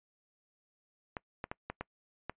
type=clicks; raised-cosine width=0.5 ms; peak=-22 dBFS; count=6; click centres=1.168 / 1.441 / 1.515 / 1.7 / 1.81 / 2.296 s; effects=noise-tail reverb RT60 0.1 s tail -25 dB re dry + resampled to 8000 Hz